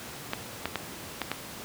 clicks, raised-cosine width 0.3 ms, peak -12 dBFS, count 5, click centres 0.334 / 0.656 / 0.757 / 1.217 / 1.316 s, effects pink hiss -41 dBFS RMS until 1.64 s + high-pass 100 Hz 12 dB/octave

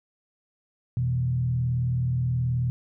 sine tone with frequency modulation, 124 Hz, B2, 7 cents sharp, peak -22 dBFS, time 0.97-2.7 s, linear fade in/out 0 ms, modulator 38.8 Hz, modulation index 0.55, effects none

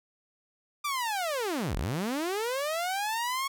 sawtooth linear two-way sweep, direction down then up, 1200 to 32.75 to 1108 Hz, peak -25 dBFS, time 0.84-3.48 s, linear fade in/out 10 ms, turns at 1.76 s, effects none

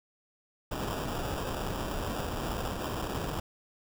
pink noise with sample-and-hold, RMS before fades -34 dBFS, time 0.71-3.4 s, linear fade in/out 5 ms, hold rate 2100 Hz, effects none

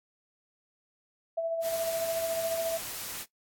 sine tone with tremolo, 661 Hz, E5, 5 cents sharp, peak -26 dBFS, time 1.37-2.78 s, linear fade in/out 10 ms, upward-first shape sine, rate 14 Hz, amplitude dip 35%
white noise, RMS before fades -38 dBFS, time 1.61-3.26 s, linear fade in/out 50 ms
effects noise-tail reverb RT60 0.1 s tail -18 dB re dry + AAC 64 kbps

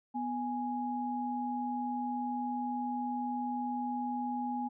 sine tone pair together, 247.2 / 830.6 Hz, B3 / G#5, +2 / 0 cents, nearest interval octave + major sixth, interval 2098 cents, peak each -35 / -35 dBFS, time 0.14-4.69 s, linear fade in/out 20 ms, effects none

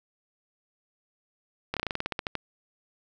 slowing click train, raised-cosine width 0.3 ms, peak -13 dBFS, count 13, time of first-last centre 1.74-2.353 s, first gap 27 ms, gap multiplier 1.11, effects none

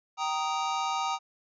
square chord, Eb major, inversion first, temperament just, 777.8 / 933.4 / 1244.5 Hz, G5 / Bb5 / Eb6, -14 / +2 / 0 cents, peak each -33 dBFS, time 0.17-1.19 s, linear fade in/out 50 ms, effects resampled to 16000 Hz

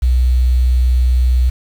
sine tone with quantisation, 62.3 Hz, B1, 16 cents sharp, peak -9 dBFS, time 0.02-1.5 s, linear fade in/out 10 ms, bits 6, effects none

